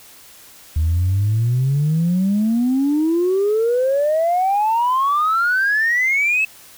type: exponential sweep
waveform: sine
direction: up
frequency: 76.1 to 2637 Hz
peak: -13 dBFS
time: 0.76-6.45 s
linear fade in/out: 5 ms
effects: tanh soft clip ceiling -11 dBFS + white hiss -44 dBFS RMS until 6.77 s